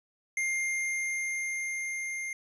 square tone with level ramp, 2112 Hz, C7, 16 cents sharp, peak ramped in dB -28 to -34 dBFS, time 0.37-2.33 s, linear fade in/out 2 ms, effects resampled to 24000 Hz

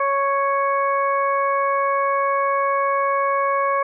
harmonic tone, 554.4 Hz, C#5, in tune, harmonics 1 / 2 / 3 / 4, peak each -22 / -19 / -30 / -31 dBFS, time 0-3.83 s, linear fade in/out 5 ms, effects none

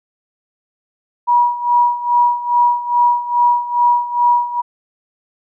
sine tone with tremolo, 964 Hz, B5, 42 cents flat, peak -8 dBFS, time 1.27-4.62 s, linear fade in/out 20 ms, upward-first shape sine, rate 2.4 Hz, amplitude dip 80%, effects none

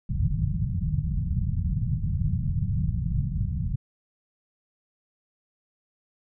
white low-pass noise, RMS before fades -26 dBFS, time 0.09-3.76 s, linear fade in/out 10 ms, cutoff 170 Hz, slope 48 dB/octave, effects none

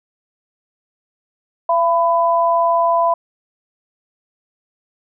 sine tone pair together, 678.4 / 1000 Hz, E5 / B5, +50 / +21 cents, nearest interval perfect fifth, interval 671 cents, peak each -15 dBFS, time 1.69-3.14 s, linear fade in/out 5 ms, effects none

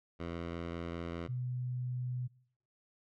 10% pulse / sine tone pair in turn, 84.9 / 124.93 Hz, F2 / B2, -48 / +20 cents, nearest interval perfect fifth, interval 668 cents, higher second, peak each -30 / -34 dBFS, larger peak first, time 0.19-1.28 / 1.28-2.28 s, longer first, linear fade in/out 20 ms, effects noise-tail reverb RT60 0.6 s tail -23 dB re dry + low-pass 3000 Hz 12 dB/octave

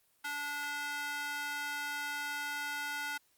square tone with high-pass filter, 290.5 Hz, D4, 19 cents flat, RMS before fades -38 dBFS, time 0.24-3.18 s, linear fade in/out 10 ms, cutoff 1300 Hz, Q 2, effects white hiss -71 dBFS RMS until 3.37 s + Opus 32 kbps

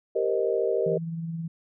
sine chord, C minor seventh, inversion second, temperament equal with one note detuned, 392 / 466.2 / 519.6 / 622.3 Hz, G4 / Bb4 / C5 / Eb5, 0 / 0 / -12 / 0 cents, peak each -27 / -26 / -31 / -29 dBFS, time 0.15-0.98 s, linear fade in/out 10 ms
sine tone with tremolo, 165.1 Hz, E3, 3 cents sharp, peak -28 dBFS, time 0.86-1.48 s, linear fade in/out 5 ms, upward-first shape sine, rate 19 Hz, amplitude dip 35%
effects none

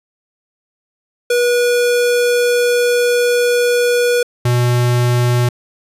square tone pair in turn, 484.8 / 122.04 Hz, B4 / B2, -32 / -20 cents, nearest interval 2 octaves, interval 2388 cents, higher first, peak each -12 dBFS, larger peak neither, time 1.3-4.23 / 4.45-5.49 s, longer first, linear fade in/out 5 ms, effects resampled to 32000 Hz

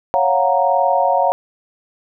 sine chord, Gb major seventh, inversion second, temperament equal, 554.4 / 698.5 / 740 / 932.3 Hz, Db5 / F5 / Gb5 / Bb5, 0 / 0 / 0 / 0 cents, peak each -18 dBFS, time 0.14-1.32 s, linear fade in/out 0 ms, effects none

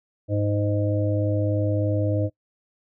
harmonic tone, 103.2 Hz, G#2, 10 cents flat, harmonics 1 / 3 / 5 / 6, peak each -22 / -27 / -29 / -30 dBFS, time 0.28-2.3 s, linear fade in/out 50 ms, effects noise-tail reverb RT60 0.1 s tail -22 dB re dry

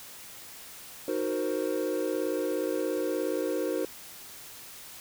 triangle chord, C half-diminished seventh, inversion first, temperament equal, 311.1 / 370 / 466.2 / 523.3 Hz, Eb4 / Gb4 / Bb4 / C5, 0 / 0 / 0 / 0 cents, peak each -31 dBFS, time 1.08-3.85 s, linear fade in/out 2 ms, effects white hiss -46 dBFS RMS until 5 s

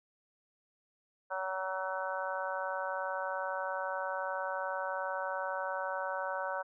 harmonic tone, 188.5 Hz, F#3, 32 cents sharp, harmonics 3 / 4 / 5 / 6 / 7 / 8, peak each -38 / -42 / -39 / -45 / -43 / -40 dBFS, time 1.3-6.63 s, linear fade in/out 20 ms, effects none

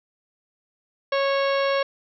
harmonic tone, 551 Hz, C#5, 11 cents flat, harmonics 1 / 2 / 3 / 4 / 5 / 6 / 7 / 8 / 10, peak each -21 / -27 / -31 / -33 / -35 / -37 / -38 / -39 / -41 dBFS, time 1.12-1.83 s, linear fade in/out 5 ms, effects none

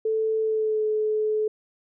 sine tone with pitch glide, 440 to 429.7 Hz, A4 to A4, 0 to -41 cents, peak -21 dBFS, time 0.05-1.48 s, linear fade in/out 5 ms, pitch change -41 cents, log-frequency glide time 0.41-0.85 s, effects none

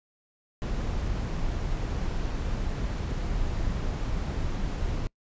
brown noise, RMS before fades -29 dBFS, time 0.62-5.07 s, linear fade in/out 0 ms, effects noise-tail reverb RT60 0.1 s tail -25 dB re dry + resampled to 16000 Hz

